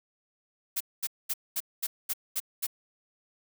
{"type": "noise bursts", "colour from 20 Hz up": "blue", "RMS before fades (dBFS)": -30, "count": 8, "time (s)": [0.76, 2.668], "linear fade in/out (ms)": 10, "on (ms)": 46, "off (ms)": 220, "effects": []}